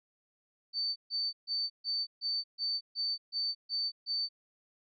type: tone bursts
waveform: sine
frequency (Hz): 4555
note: C#8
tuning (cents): +46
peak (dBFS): -30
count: 10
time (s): 0.73-4.29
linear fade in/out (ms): 50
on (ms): 230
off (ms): 140
effects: none